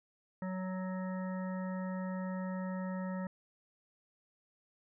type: harmonic tone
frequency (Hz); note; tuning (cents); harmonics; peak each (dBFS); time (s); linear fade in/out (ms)
186.2; F#3; +11; 1 / 3 / 5 / 7 / 9 / 10; -36 / -44 / -48 / -51 / -58 / -52; 0.42-3.27; 2
effects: none